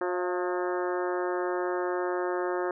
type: harmonic tone with a mistuned harmonic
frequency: 179.8 Hz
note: F#3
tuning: 49 cents flat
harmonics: 2 / 3 / 4 / 5 / 6 / 7 / 8 / 9 / 10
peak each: -29 / -34 / -37 / -38 / -40 / -39 / -44 / -41 / -46 dBFS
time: 0.01-2.71 s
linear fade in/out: 2 ms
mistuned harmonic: 4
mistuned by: -37 cents
effects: none